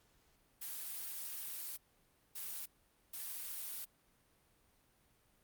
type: noise bursts at uneven times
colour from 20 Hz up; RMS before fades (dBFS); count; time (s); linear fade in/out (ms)
blue; -44; 3; 0.61-1.77 / 2.35-2.66 / 3.13-3.85; 10
effects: pink hiss -72 dBFS RMS until 5.43 s + Opus 48 kbps